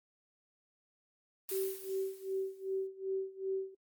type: noise with exponential decay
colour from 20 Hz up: blue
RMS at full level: -39 dBFS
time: 1.49-2.87 s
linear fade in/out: 0 ms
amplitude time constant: 300 ms
type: tone with tremolo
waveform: sine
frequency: 384 Hz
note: G4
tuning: 36 cents flat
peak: -31 dBFS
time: 1.51-3.75 s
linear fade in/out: 10 ms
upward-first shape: sine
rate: 2.6 Hz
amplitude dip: 90%
effects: noise-tail reverb RT60 0.1 s tail -22 dB re dry + Opus 32 kbps